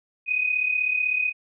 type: tone pair together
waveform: sine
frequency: 2494 / 2530 Hz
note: D#7 / D#7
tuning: +3 / +28 cents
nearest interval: unison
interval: 25 cents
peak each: -22 / -27 dBFS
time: 0.26-1.33 s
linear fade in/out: 50 ms
effects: none